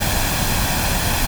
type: noise with comb filter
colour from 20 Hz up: pink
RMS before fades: -19 dBFS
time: 0-1.27 s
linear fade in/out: 20 ms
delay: 1.2 ms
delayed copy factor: +0.5
effects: none